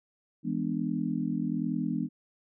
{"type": "chord", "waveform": "sine", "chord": "E dominant seventh", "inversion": "none", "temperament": "just", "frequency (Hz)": [164.81, 206, 247.2, 296.7], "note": ["E3", "G#3", "B3", "D4"], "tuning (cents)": [0, -14, 2, 18], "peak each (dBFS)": [-34, -33, -32, -34], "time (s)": [0.43, 2.09], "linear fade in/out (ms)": 50, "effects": []}